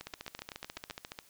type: two click trains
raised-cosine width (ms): 0.2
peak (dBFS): -24 / -23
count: 8 / 17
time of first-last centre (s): 0.01-0.899 / 0.07-1.189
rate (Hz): 7.87 / 14.3
effects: white hiss -62 dBFS RMS until 1.29 s